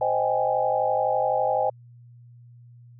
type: chord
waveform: sine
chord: Ab major seventh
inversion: first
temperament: just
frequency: 519.1 / 623 / 778.7 / 830.6 Hz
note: C5 / Eb5 / G5 / Ab5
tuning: -14 / +2 / -12 / 0 cents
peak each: -26 dBFS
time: 0.01-1.7 s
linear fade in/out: 5 ms
effects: added 120 Hz sine -46 dBFS peak until 2.99 s